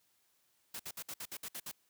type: noise bursts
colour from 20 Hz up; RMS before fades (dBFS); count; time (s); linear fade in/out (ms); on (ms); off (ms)
white; -43; 9; 0.74-1.715; 5; 55; 60
effects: white hiss -74 dBFS RMS until 1.89 s + high-pass 60 Hz 12 dB/octave